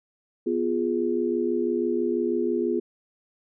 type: chord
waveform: sine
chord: F diminished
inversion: second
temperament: equal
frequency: 246.9 / 349.2 / 415.3 Hz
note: Cb4 / F4 / Ab4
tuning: 0 / 0 / 0 cents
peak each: -28 / -25 / -27 dBFS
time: 0.46-2.8 s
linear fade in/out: 10 ms
effects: none